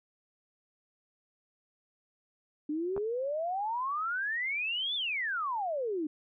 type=exponential two-way sweep; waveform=sine; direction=up then down; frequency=292 to 3584 to 292 Hz; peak=-30 dBFS; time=2.69-6.07 s; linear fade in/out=5 ms; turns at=4.95 s
type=clicks; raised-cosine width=1 ms; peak=-26 dBFS; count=2; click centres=2.965 / 2.978 s
effects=none

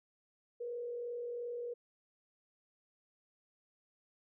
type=tone with frequency modulation; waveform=sine; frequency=480 Hz; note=B4; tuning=49 cents flat; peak=-38 dBFS; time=0.6-1.74 s; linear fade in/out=10 ms; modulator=42.8 Hz; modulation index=0.34; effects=none

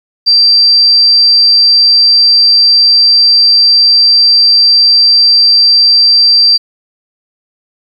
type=tone; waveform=sine; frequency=4699 Hz; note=D8; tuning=in tune; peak=-3 dBFS; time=0.26-6.58 s; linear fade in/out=20 ms; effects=7-bit

